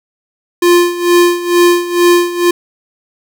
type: tone with tremolo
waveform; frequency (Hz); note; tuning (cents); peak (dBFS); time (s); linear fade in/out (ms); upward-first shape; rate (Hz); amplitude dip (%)
square; 349.6; F4; +2; -5; 0.62-2.51; 5; sine; 2.2; 80
effects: none